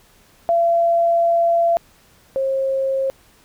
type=tone pair in turn; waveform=sine; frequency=679 / 536.3 Hz; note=F5 / C5; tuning=-49 / +43 cents; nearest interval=major third; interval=408 cents; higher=first; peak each=-13 / -17 dBFS; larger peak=first; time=0.49-1.77 / 2.36-3.1 s; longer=first; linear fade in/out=0 ms; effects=pink hiss -53 dBFS RMS until 3.44 s